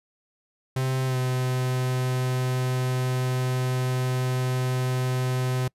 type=tone with pitch glide; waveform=45% pulse; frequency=130.7 to 127.71 Hz; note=C3 to C3; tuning=-1 to -42 cents; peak=-23 dBFS; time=0.76-5.68 s; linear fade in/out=5 ms; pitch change=-41 cents; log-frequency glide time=1.07-1.16 s; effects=noise-tail reverb RT60 0.1 s tail -26 dB re dry + resampled to 32000 Hz